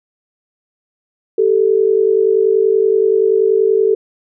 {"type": "tone pair together", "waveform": "sine", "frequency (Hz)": [389.5, 440], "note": ["G4", "A4"], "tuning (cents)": [-11, 0], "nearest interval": "major second", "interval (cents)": 211, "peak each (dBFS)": [-13, -12], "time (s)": [1.38, 3.95], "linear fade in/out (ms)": 5, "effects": []}